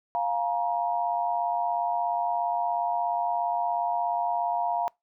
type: tone cluster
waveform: sine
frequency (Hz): 701 / 849 / 946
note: F5 / G#5 / A#5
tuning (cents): +6 / +38 / +25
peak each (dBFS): -27 / -33 / -28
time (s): 0.15-4.88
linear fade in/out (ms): 0
effects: noise-tail reverb RT60 0.2 s tail -26 dB re dry